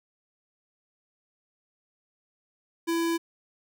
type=tone; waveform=square; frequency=333.7 Hz; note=E4; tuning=21 cents sharp; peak=-25 dBFS; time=2.87-3.18 s; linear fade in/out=20 ms; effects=none